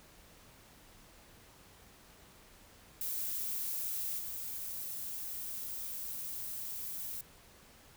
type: noise with level steps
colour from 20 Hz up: violet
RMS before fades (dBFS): -37 / -41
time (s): 3.01-7.21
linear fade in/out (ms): 2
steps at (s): 4.18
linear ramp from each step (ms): 20
effects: pink hiss -59 dBFS RMS until 7.96 s